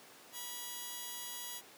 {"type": "tone pair together", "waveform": "5% pulse", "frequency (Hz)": [973, 3322], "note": ["B5", "G#7"], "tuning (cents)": [-26, 0], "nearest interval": "octave + major sixth", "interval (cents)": 2126, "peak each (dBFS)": [-33, -36], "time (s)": [0.32, 1.62], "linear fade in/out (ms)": 50, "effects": ["pink hiss -56 dBFS RMS until 1.77 s", "high-pass 300 Hz 12 dB/octave"]}